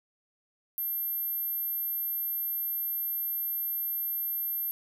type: tone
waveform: sine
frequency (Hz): 12640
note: G9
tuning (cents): +13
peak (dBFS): -29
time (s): 0.78-4.71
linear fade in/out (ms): 0
effects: none